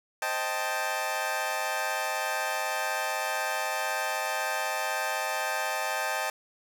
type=chord; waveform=20% pulse; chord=A half-diminished seventh; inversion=first; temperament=equal; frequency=523.3 / 622.3 / 784 / 880 Hz; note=C5 / Eb5 / G5 / A5; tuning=0 / 0 / 0 / 0 cents; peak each=-33 / -29 / -28 / -28 dBFS; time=0.22-6.3 s; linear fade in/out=2 ms; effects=none